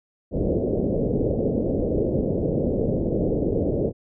white low-pass noise, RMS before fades -23 dBFS, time 0.31-3.93 s, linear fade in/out 50 ms, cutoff 550 Hz, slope 48 dB/octave, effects none

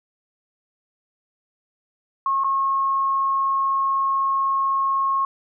sine tone with dropouts, 1086 Hz, C#6, 36 cents flat, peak -18 dBFS, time 2.26-5.25 s, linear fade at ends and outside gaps 2 ms, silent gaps 2.437-2.444 s, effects none

